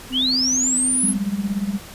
sine tone with pitch glide, 257 to 255.1 Hz, C4 to C4, -31 to -44 cents, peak -24 dBFS, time 0.09-1.19 s, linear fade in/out 50 ms, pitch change -13 cents, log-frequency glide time 0.38-0.83 s
sine linear sweep, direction up, 2794 to 10970 Hz, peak -17 dBFS, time 0.12-1.14 s, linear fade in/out 50 ms
sine tone with tremolo, 200 Hz, G3, 35 cents sharp, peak -17 dBFS, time 1.03-1.79 s, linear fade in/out 10 ms, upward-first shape sine, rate 17 Hz, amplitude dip 80%
effects pink hiss -39 dBFS RMS until 1.94 s + resampled to 32000 Hz

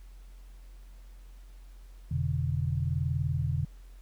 sine tone cluster, 87.2 / 126 / 146.9 Hz, F2 / B2 / D3, -2 / +35 / +1 cents, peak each -31 dBFS, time 2.11-3.65 s, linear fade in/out 5 ms, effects added 44 Hz sine -46 dBFS peak until 4.01 s + pink hiss -64 dBFS RMS until 4.01 s

